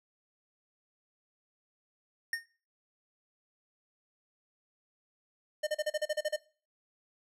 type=tone with exponential decay; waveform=square; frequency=1838 Hz; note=A#6; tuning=25 cents flat; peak=-28 dBFS; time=2.33-2.46 s; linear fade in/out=2 ms; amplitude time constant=27 ms
type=tone bursts; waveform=square; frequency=607 Hz; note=D#5; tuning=43 cents flat; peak=-29 dBFS; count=10; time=5.63-6.364 s; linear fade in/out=10 ms; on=41 ms; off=36 ms
effects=noise-tail reverb RT60 0.4 s tail -20 dB re dry + low-pass 11000 Hz 12 dB/octave